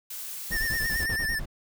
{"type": "noise", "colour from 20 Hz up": "blue", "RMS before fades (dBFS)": -37, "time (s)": [0.1, 1.04], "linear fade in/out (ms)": 5}
{"type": "noise bursts", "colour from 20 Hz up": "brown", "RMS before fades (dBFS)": -33, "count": 10, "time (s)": [0.5, 1.458], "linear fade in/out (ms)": 10, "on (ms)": 76, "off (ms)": 22}
{"type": "tone with vibrato", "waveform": "square", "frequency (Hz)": 1800, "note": "A6", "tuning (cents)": 39, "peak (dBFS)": -27, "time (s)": [0.51, 1.4], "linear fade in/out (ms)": 20, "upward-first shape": "sine", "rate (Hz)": 9, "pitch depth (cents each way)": 52}
{"effects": []}